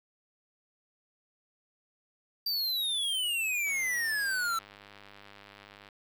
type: exponential sweep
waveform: square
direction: down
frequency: 4719 to 1318.5 Hz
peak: -29 dBFS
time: 2.46-4.59 s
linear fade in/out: 5 ms
type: click train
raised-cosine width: 0.3 ms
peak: -34 dBFS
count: 225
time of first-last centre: 3.67-5.888 s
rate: 101 Hz
effects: 9-bit

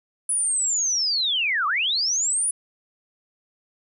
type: linear two-way sweep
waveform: sine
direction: down then up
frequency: 10000 to 1105 to 10000 Hz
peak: -20 dBFS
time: 0.29-2.51 s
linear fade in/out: 5 ms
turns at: 1.67 s
effects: none

